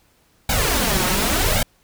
pink noise with flanger, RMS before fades -19 dBFS, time 0.49-1.63 s, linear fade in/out 5 ms, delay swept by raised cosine 1.3 to 5.5 ms, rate 0.88 Hz, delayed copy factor +1, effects pink hiss -59 dBFS RMS until 1.83 s

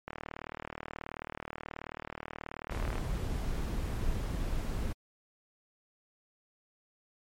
click train, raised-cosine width 0.5 ms, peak -23 dBFS, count 113, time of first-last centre 0.08-2.982 s, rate 38.6 Hz
brown noise, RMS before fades -33 dBFS, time 2.7-4.93 s, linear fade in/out 10 ms
effects MP3 64 kbps

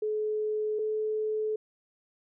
sine tone pair in turn, 427.8 / 431.3 Hz, A4 / A4, -49 / -35 cents, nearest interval unison, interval 14 cents, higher second, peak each -27 dBFS, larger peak neither, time 0.02-0.79 / 0.79-1.56 s, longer neither, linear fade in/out 5 ms, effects none

